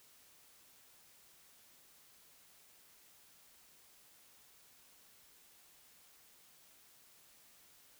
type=silence; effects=white hiss -64 dBFS RMS until 7.99 s